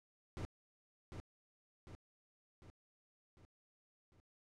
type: noise with echo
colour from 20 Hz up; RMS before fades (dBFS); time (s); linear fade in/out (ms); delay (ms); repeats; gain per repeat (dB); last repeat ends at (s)
brown; -43; 0.37-0.45; 0; 750; 5; -5; 4.2
effects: low-pass 8000 Hz 12 dB/octave